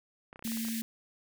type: clicks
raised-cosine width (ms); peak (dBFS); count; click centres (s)
0.5; -32; 9; 0.329 / 0.359 / 0.393 / 0.425 / 0.476 / 0.519 / 0.572 / 0.65 / 0.685
type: high-pass noise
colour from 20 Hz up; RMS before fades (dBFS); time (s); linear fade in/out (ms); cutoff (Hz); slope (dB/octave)
white; -40; 0.44-0.82; 10; 1600; 96
type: tone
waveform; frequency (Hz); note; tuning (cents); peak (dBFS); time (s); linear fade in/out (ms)
sine; 226.3; A3; +49; -33; 0.45-0.82; 0
effects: none